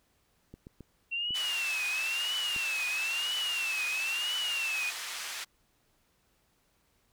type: clicks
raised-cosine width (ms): 3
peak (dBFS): -33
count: 5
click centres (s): 0.54 / 0.669 / 0.807 / 1.307 / 2.563
type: tone with vibrato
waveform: sine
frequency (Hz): 2718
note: F7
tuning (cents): -48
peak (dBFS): -30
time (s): 1.11-4.91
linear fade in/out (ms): 20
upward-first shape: triangle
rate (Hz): 1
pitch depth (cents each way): 170
type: band-pass noise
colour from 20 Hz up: pink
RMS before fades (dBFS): -39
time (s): 1.34-5.45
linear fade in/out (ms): 20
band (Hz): 1500 to 9100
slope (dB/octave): 12
effects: pink hiss -71 dBFS RMS until 7.12 s